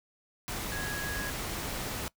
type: tone in noise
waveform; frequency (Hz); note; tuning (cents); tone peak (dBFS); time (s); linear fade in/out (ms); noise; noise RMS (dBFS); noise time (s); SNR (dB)
sine; 1661.2; G#6; 0; -36; 0.72-1.3; 0; pink; -36; 0.48-2.08; -3
effects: noise-tail reverb RT60 0.1 s tail -21 dB re dry